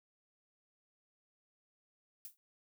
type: noise with exponential decay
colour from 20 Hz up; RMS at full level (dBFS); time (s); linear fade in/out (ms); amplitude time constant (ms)
violet; -43; 2.25-2.37; 0; 25
effects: none